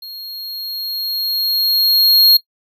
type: tone with level ramp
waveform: square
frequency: 4265 Hz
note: C8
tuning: 32 cents sharp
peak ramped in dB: -30 to -6 dBFS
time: 0.02-2.37 s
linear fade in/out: 5 ms
effects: noise-tail reverb RT60 0.1 s tail -21 dB re dry